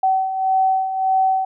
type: beating tone pair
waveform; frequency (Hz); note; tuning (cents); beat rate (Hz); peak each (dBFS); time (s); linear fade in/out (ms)
sine; 760 / 761.7; F#5 / G5; +46 / -50; 1.7; -23 / -16; 0.03-1.45; 5
effects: none